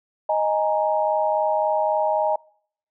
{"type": "chord", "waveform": "sine", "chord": "D# suspended fourth", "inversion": "none", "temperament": "just", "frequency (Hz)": [622.3, 829.7, 933.4], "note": ["D#5", "G#5", "A#5"], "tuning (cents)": [0, -2, 2], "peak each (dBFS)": [-21, -23, -25], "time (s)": [0.29, 2.36], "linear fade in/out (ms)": 5, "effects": ["noise-tail reverb RT60 0.6 s tail -25 dB re dry"]}